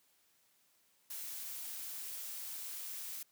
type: noise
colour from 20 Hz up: blue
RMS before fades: -44 dBFS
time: 1.1-3.23 s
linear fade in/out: 5 ms
effects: white hiss -72 dBFS RMS until 3.31 s + high-pass 100 Hz 12 dB/octave